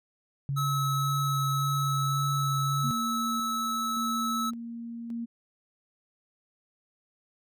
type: tone with vibrato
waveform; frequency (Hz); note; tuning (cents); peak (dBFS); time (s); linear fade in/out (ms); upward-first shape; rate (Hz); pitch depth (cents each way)
sine; 138.59; C#3; 0; -27; 0.49-2.91; 0; sine; 1.8; 18
type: tone with pitch glide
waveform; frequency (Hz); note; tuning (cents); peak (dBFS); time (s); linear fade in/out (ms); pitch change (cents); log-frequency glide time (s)
square; 1293 to 1302.7; E6 to E6; -34 to -21; -29; 0.56-4.51; 20; +13; 1.76-2.1
type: tone with tremolo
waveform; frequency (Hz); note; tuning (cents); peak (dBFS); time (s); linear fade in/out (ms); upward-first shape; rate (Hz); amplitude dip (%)
sine; 233.1; A#3; 0; -31; 2.83-5.26; 20; square; 0.88; 40
effects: none